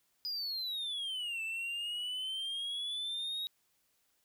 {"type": "exponential two-way sweep", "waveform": "triangle", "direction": "down then up", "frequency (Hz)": [4978, 2637, 3806], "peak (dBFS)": -34, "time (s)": [0.25, 3.47], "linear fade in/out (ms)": 0, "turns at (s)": 1.42, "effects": ["white hiss -75 dBFS RMS until 4.24 s"]}